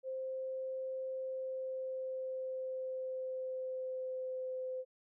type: tone with pitch glide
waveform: sine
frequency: 523.3 to 514.3 Hz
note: C5 to C5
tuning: 0 to -30 cents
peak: -37 dBFS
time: 0.03-4.85 s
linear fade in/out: 50 ms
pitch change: -30 cents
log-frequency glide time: 1.1-4.66 s
effects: none